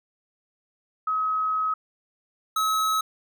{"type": "tone pair in turn", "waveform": ["sine", "square"], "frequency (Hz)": [1275, 1284.6], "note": ["D#6", "E6"], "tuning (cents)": [42, -45], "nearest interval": "unison", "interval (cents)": 13, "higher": "second", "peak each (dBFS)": -22, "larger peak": "neither", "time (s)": [[1.07, 1.74], [2.56, 3.01]], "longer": "first", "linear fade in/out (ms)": 5, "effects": []}